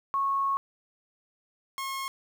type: tone pair in turn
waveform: sine / sawtooth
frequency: 1099 / 1080.1 Hz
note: C#6 / C#6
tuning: -15 / -45 cents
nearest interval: unison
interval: 30 cents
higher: first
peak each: -24 / -28 dBFS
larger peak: first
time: 0.14-0.57 / 1.78-2.08 s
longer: first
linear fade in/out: 0 ms
effects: 10-bit